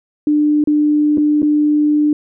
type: tone with dropouts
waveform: sine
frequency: 298.4 Hz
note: D4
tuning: 28 cents sharp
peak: -10 dBFS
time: 0.27-2.13 s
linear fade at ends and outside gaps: 2 ms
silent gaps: 0.64-0.673 / 1.174-1.18 / 1.42-1.428 s
effects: none